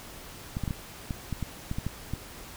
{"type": "clicks", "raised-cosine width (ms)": 5, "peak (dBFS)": -18, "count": 11, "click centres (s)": [0.569, 0.637, 0.678, 0.708, 1.108, 1.327, 1.427, 1.714, 1.785, 1.866, 2.136], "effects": ["pink hiss -45 dBFS RMS until 2.56 s"]}